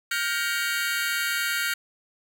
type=chord; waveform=sawtooth; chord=G half-diminished seventh; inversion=third; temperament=just; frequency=1411.2 / 1568 / 1881.6 / 2258 Hz; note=F6 / G6 / Bb6 / Db7; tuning=+18 / 0 / +16 / +31 cents; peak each=-24 / -27 / -28 / -29 dBFS; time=0.11-1.74 s; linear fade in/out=5 ms; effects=none